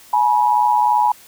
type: tone pair together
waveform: sine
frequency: 846.2 / 969 Hz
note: G#5 / B5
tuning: +32 / -33 cents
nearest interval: major second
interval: 235 cents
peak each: -15 dBFS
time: 0.13-1.12 s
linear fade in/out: 5 ms
effects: white hiss -45 dBFS RMS until 1.27 s

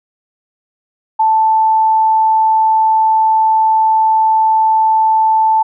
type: tone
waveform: sine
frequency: 880 Hz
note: A5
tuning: in tune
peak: -8 dBFS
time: 1.19-5.63 s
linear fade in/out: 10 ms
effects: none

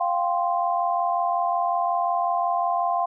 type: chord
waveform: sine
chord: F suspended second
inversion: none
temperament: equal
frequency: 698.5 / 784 / 1046.5 Hz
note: F5 / G5 / C6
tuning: 0 / 0 / 0 cents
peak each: -23 / -27 / -26 dBFS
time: 0-3.06 s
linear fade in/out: 10 ms
effects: none

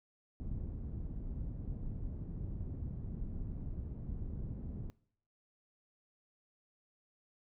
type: low-pass noise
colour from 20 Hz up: pink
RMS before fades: -41 dBFS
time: 0.4-4.9 s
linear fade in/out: 0 ms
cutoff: 180 Hz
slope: 12 dB/octave
effects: noise-tail reverb RT60 0.6 s tail -21 dB re dry

